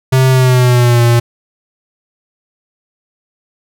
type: tone with pitch glide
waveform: square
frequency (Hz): 130.81 to 118.58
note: C3 to A#2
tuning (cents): 0 to +30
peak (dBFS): -7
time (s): 0.12-1.2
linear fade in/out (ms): 10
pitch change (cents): -170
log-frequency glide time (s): 0.3-1.02
effects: none